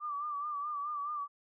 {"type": "tone with vibrato", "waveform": "sine", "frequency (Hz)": 1174.7, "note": "D6", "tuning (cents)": 0, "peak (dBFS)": -34, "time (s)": [0, 1.28], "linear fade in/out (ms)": 50, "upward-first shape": "sine", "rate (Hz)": 4.7, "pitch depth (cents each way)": 58, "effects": []}